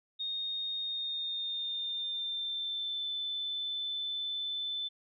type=tone with pitch glide; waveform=sine; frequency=3700 to 3521 Hz; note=A#7 to A7; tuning=-14 to 0 cents; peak=-33 dBFS; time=0.19-4.89 s; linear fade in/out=20 ms; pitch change=-86 cents; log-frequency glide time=0.82-3.11 s; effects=none